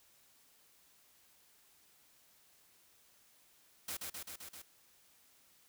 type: noise with echo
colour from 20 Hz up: white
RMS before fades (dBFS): -41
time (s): 3.88-3.97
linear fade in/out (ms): 5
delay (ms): 130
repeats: 5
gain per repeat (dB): -2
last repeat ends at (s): 4.62
effects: white hiss -67 dBFS RMS until 5.68 s